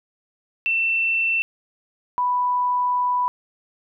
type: tone pair in turn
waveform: sine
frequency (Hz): 2684 / 988.7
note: E7 / B5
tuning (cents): +31 / +2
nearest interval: octave + perfect fourth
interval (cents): 1729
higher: first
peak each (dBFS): -18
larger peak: neither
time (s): 0.66-1.42 / 2.18-3.28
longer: second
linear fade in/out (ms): 0
effects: none